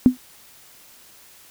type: tone with exponential decay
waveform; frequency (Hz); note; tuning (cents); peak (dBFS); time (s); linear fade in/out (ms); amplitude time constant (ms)
sine; 252.5; B3; +39; -4; 0.06-0.17; 0; 22
effects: white hiss -49 dBFS RMS until 1.5 s